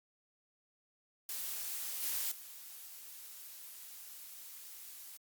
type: noise with level steps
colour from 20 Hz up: blue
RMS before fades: -40 / -36 / -50 dBFS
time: 1.29-5.17 s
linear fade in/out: 2 ms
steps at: 2.02 / 2.31 s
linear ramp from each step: 10 ms
effects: Opus 48 kbps